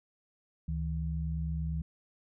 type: tone pair together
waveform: sine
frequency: 71.37 / 160 Hz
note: D2 / D#3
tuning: -49 / +49 cents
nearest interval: octave + major second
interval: 1398 cents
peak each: -33 / -34 dBFS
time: 0.68-1.82 s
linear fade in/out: 5 ms
effects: none

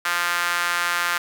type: tone with high-pass filter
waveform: sawtooth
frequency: 174.2 Hz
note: F3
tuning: 4 cents flat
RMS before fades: -23 dBFS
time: 0.05-1.18 s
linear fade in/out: 5 ms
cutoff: 1400 Hz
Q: 2.4
effects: none

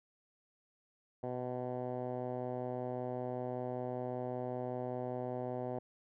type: tone with low-pass filter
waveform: 10% pulse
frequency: 125.2 Hz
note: B2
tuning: 24 cents sharp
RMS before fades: -39 dBFS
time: 1.23-5.79 s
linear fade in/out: 5 ms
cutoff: 710 Hz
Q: 1.8
effects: none

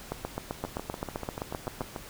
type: two click trains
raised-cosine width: 1 ms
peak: -17 / -20 dBFS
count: 14 / 10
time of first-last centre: 0.12-1.808 / 0.65-1.962 s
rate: 7.7 / 6.86 Hz
effects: pink hiss -46 dBFS RMS until 2.09 s

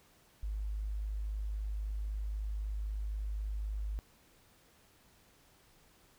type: tone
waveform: sine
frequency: 51.91 Hz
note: G#1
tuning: in tune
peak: -34 dBFS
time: 0.43-3.99 s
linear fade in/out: 0 ms
effects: pink hiss -65 dBFS RMS until 6.18 s

